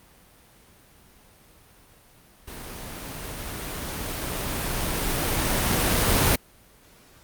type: noise with level ramp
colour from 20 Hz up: pink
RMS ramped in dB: -39 to -19 dBFS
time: 2.47-6.36 s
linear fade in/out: 10 ms
effects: pink hiss -54 dBFS RMS until 7.23 s + Opus 32 kbps